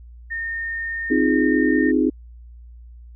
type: tone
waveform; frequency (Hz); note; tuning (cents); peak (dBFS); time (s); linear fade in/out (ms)
sine; 1829; A#6; -33; -24; 0.3-1.92; 20
type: chord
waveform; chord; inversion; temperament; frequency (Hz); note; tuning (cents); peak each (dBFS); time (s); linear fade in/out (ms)
sine; F minor seventh; second; equal; 261.6 / 311.1 / 349.2 / 415.3; C4 / Eb4 / F4 / Ab4; 0 / 0 / 0 / 0; -19 / -19 / -24 / -24; 1.1-2.1; 10
effects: added 59 Hz sine -39 dBFS peak until 3.15 s